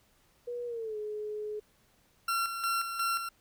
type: tone with pitch glide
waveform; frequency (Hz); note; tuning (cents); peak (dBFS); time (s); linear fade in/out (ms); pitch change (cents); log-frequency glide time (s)
sine; 483.3 to 423.2; B4 to G#4; -38 to +33; -34; 0.47-1.6; 10; -229; 0.66-0.97
type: tone with tremolo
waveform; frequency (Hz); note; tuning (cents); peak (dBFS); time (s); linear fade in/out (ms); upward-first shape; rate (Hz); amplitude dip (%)
40% pulse; 1364; F6; -41; -27; 2.28-3.29; 5; square; 2.8; 55
effects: pink hiss -67 dBFS RMS until 3.4 s